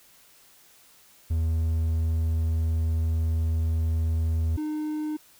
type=tone pair in turn; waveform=triangle; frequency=80.9 / 305.4 Hz; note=E2 / D#4; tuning=-32 / -32 cents; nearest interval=octave + major seventh; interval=2300 cents; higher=second; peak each=-20 / -25 dBFS; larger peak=first; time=1.3-4.57 / 4.57-5.17 s; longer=first; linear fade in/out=10 ms; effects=white hiss -56 dBFS RMS until 5.39 s